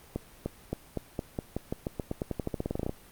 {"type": "accelerating click train", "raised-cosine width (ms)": 2, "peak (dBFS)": -17, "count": 24, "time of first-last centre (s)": [0.16, 2.894], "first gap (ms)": 300, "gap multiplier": 0.9, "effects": ["pink hiss -54 dBFS RMS until 3.11 s", "Opus 32 kbps"]}